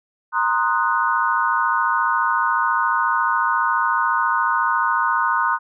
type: chord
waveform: sine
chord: C half-diminished seventh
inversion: third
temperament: equal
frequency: 932.3 / 1046.5 / 1244.5 / 1480 Hz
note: Bb5 / C6 / Eb6 / Gb6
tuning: 0 / 0 / 0 / 0 cents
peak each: -22 dBFS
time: 0.32-5.59 s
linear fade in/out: 50 ms
effects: none